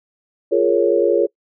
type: chord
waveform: sine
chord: Bb minor seventh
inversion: second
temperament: equal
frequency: 349.2 / 415.3 / 466.2 / 554.4 Hz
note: F4 / Ab4 / Bb4 / Db5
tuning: 0 / 0 / 0 / 0 cents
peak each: -18 dBFS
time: 0.51-1.27 s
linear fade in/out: 20 ms
effects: noise-tail reverb RT60 0.1 s tail -24 dB re dry